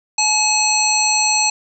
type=harmonic tone with a mistuned harmonic; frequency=855 Hz; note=A5; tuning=50 cents flat; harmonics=1 / 3 / 5 / 7 / 9; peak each=-20 / -20 / -20 / -20 / -20 dBFS; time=0.18-1.5 s; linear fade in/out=5 ms; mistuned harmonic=9; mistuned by=-18 cents; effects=none